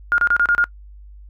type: tone bursts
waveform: sine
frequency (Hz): 1419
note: F6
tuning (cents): +27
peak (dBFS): -12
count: 6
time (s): 0.12-0.641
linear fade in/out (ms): 0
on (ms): 61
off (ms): 31
effects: noise-tail reverb RT60 0.1 s tail -23 dB re dry + added 50 Hz sine -38 dBFS peak until 1.29 s